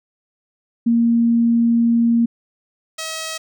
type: tone pair in turn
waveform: sine / 5% pulse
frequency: 233.1 / 640.2 Hz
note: A#3 / D#5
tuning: 0 / +49 cents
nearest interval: octave + perfect fourth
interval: 1749 cents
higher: second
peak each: -12 / -14 dBFS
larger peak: first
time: 0.86-2.26 / 2.98-3.38 s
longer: first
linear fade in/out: 10 ms
effects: none